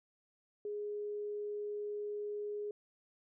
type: tone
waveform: sine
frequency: 415.3 Hz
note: G#4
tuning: in tune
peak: -37 dBFS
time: 0.65-2.71 s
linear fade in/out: 2 ms
effects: none